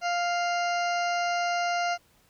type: harmonic tone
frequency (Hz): 699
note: F5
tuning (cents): +1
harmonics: 1 / 2 / 3 / 4 / 6 / 7 / 8 / 9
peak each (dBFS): -26 / -32 / -36 / -38 / -42 / -43 / -44 / -45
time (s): 0.01-1.98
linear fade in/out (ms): 50
effects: pink hiss -63 dBFS RMS until 2.29 s